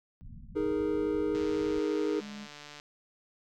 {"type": "low-pass noise", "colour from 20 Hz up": "pink", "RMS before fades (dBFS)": -47, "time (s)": [0.21, 1.79], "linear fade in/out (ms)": 0, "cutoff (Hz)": 240, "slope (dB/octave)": 96}
{"type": "chord", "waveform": "triangle", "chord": "D# suspended fourth", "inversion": "none", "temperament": "just", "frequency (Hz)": [311.1, 414.8, 466.7], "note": ["D#4", "G#4", "A#4"], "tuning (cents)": [0, -2, 2], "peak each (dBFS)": [-29, -29, -32], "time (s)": [0.55, 2.21], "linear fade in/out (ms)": 20}
{"type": "click train", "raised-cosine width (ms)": 0.2, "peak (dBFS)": -29, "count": 214, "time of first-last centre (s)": [1.35, 2.799], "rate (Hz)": 147}
{"type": "tone", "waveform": "triangle", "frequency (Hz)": 207.7, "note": "G#3", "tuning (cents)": 0, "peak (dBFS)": -39, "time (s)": [2.18, 2.48], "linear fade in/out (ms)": 50}
{"effects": []}